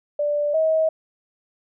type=tone pair in turn; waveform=sine; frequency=587.3 / 636.6 Hz; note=D5 / D#5; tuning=0 / +39 cents; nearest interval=minor second; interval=139 cents; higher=second; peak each=-19 / -16 dBFS; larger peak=second; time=0.19-0.54 / 0.54-0.89 s; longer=neither; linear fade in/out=5 ms; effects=none